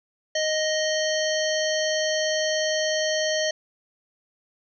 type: harmonic tone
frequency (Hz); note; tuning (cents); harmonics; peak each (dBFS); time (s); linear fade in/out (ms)
622.3; D#5; 0; 1 / 3 / 5 / 7 / 9 / 10; -24 / -29 / -31 / -32 / -34 / -34; 0.35-3.51; 5
effects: none